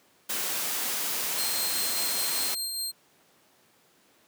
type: noise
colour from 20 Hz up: white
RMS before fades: -30 dBFS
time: 0.29-2.55 s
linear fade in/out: 10 ms
type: tone with tremolo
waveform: 20% pulse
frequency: 4186 Hz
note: C8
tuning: in tune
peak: -23 dBFS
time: 1.37-2.92 s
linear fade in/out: 20 ms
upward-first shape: sine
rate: 5 Hz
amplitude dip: 30%
effects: pink hiss -62 dBFS RMS until 4.27 s + high-pass 200 Hz 12 dB/octave